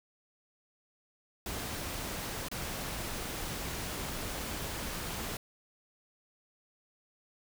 pink noise with dropouts, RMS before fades -38 dBFS, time 1.46-5.37 s, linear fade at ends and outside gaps 2 ms, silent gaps 2.485-2.514 s, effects none

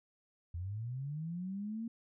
sine linear sweep, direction up, 81.6 to 233.1 Hz, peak -37 dBFS, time 0.54-1.88 s, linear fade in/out 5 ms, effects none

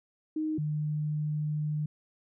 sine tone pair in turn, 311.1 / 151.12 Hz, D#4 / D3, 0 / +50 cents, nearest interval octave + minor second, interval 1250 cents, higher first, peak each -28 / -28 dBFS, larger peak neither, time 0.36-0.58 / 0.58-1.86 s, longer second, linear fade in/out 5 ms, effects none

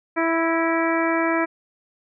harmonic tone with a mistuned harmonic, 329.6 Hz, E4, in tune, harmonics 1 / 2 / 3 / 4 / 5 / 6 / 7, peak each -22 / -25 / -27 / -28 / -29 / -30 / -30 dBFS, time 0.16-1.46 s, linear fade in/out 20 ms, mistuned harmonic 6, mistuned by -27 cents, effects none

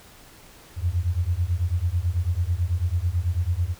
sine beating tone pair, 83.1 / 92.2 Hz, E2 / F#2, +15 / -6 cents, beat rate 9.1 Hz, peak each -24 dBFS, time 0.76-3.75 s, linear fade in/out 50 ms, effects pink hiss -49 dBFS RMS until 3.79 s

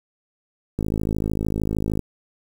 click train, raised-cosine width 3 ms, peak -11 dBFS, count 65, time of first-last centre 0.79-1.993 s, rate 53.2 Hz, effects 7-bit

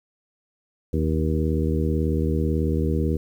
harmonic tone with a mistuned harmonic, 78.2 Hz, D#2, 9 cents sharp, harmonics 1 / 2 / 3 / 4 / 5 / 6, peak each -23 / -26 / -28 / -29 / -30 / -31 dBFS, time 0.93-3.17 s, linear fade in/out 5 ms, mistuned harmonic 6, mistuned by +20 cents, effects 9-bit

